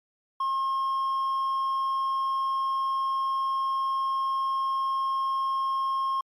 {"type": "tone with hard clipping", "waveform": "sine", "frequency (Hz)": 1073, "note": "C6", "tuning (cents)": 43, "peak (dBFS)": -25, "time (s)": [0.4, 6.21], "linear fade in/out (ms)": 5, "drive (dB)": 2, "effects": ["MP3 96 kbps"]}